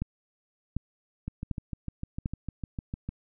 two click trains, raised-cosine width 5 ms, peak -21 / -17 dBFS, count 13 / 4, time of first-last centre 1.28-3.09 / 0.02-2.259 s, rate 6.63 / 1.34 Hz, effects none

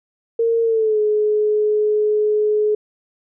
sine tone with pitch glide, 459.3 to 423.6 Hz, A#4 to G#4, -26 to +34 cents, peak -14 dBFS, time 0.39-2.75 s, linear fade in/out 5 ms, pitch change -140 cents, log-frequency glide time 0.63-1 s, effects none

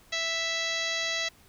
harmonic tone, 659.3 Hz, E5, in tune, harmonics 1 / 2 / 3 / 4 / 5 / 6 / 7 / 8 / 9 / 10, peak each -38 / -42 / -32 / -37 / -36 / -34 / -40 / -42 / -43 / -41 dBFS, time 0.12-1.29 s, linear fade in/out 10 ms, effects pink hiss -58 dBFS RMS until 1.48 s

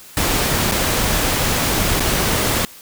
pink noise with dropouts, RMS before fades -18 dBFS, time 0.17-2.65 s, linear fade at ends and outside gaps 1 ms, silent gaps 0.714-0.72 / 1.997-2.004 s, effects white hiss -41 dBFS RMS until 2.81 s

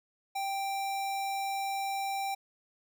square tone, 785 Hz, G5, 2 cents sharp, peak -32 dBFS, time 0.35-2.35 s, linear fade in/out 10 ms, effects none

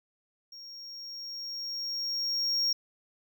triangle tone with level ramp, 5570 Hz, F8, 5 cents flat, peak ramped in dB -43 to -23 dBFS, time 0.52-2.73 s, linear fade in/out 5 ms, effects none

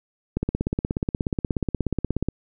click train, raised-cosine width 3 ms, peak -10 dBFS, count 33, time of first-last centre 0.37-2.286 s, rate 16.7 Hz, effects none

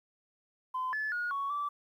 sine tone with pitch steps, 1024 / 1729 / 1442 / 1114 / 1161 Hz, C6 / A6 / F#6 / C#6 / D6, -38 / -31 / -45 / +8 / -20 cents, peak -30 dBFS, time 0.74-1.69 s, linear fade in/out 10 ms, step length 190 ms, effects tanh soft clip ceiling -27 dBFS + 11-bit

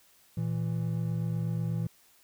triangle tone pair together, 116.66 / 164.81 Hz, A#2 / E3, +2 / 0 cents, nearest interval tritone, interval 598 cents, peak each -29 / -29 dBFS, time 0.37-1.87 s, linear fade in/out 5 ms, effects white hiss -62 dBFS RMS until 2.23 s

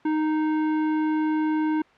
sine tone with tanh clipping, 310 Hz, D#4, 6 cents flat, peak -23 dBFS, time 0.05-1.82 s, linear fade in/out 5 ms, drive 17 dB, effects white hiss -55 dBFS RMS until 1.97 s + low-pass 2000 Hz 12 dB/octave

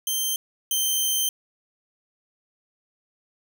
10% pulse tone pair in turn, 3136 / 3113 Hz, G7 / G7, 0 / -13 cents, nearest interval unison, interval 13 cents, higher first, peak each -15 / -13 dBFS, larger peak second, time 0.07-0.36 / 0.71-1.29 s, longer second, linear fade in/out 2 ms, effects none

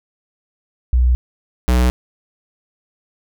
sine / square tone pair in turn, 61.74 / 61.74 Hz, B1 / B1, 0 / 0 cents, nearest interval unison, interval 0 cents, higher neither, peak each -10 / -12 dBFS, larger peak first, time 0.93-1.15 / 1.68-1.9 s, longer neither, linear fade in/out 0 ms, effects none

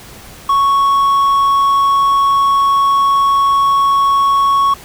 triangle tone, 1108.7 Hz, C#6, in tune, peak -7 dBFS, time 0.49-4.74 s, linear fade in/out 5 ms, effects pink hiss -36 dBFS RMS until 4.84 s

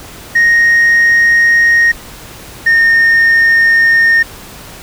sine tone pair in turn, 1864.7 / 1833.7 Hz, A#6 / A#6, 0 / -29 cents, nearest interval unison, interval 29 cents, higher first, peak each -3 dBFS, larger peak neither, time 0.35-1.92 / 2.66-4.23 s, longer neither, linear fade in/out 10 ms, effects tanh soft clip ceiling -4 dBFS + pink hiss -32 dBFS RMS until 4.82 s

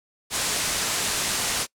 white low-pass noise, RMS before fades -26 dBFS, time 0.3-1.67 s, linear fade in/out 50 ms, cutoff 9700 Hz, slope 24 dB/octave, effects noise-tail reverb RT60 0.1 s tail -24 dB re dry

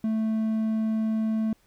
triangle tone, 220 Hz, A3, in tune, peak -21 dBFS, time 0.04-1.53 s, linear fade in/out 2 ms, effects pink hiss -65 dBFS RMS until 1.66 s

